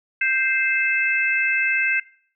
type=harmonic tone; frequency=523.3 Hz; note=C5; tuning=in tune; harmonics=3 / 4 / 5; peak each=-22 / -22 / -22 dBFS; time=0.21-2 s; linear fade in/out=5 ms; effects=noise-tail reverb RT60 0.5 s tail -21 dB re dry